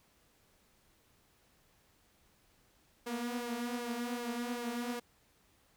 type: tone with flanger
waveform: sawtooth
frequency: 239.9 Hz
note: A#3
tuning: 50 cents sharp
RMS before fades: -38 dBFS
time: 3.06-5 s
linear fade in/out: 10 ms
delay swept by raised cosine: 1.8 to 7.8 ms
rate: 2.6 Hz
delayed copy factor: +0.55
effects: pink hiss -69 dBFS RMS until 5.76 s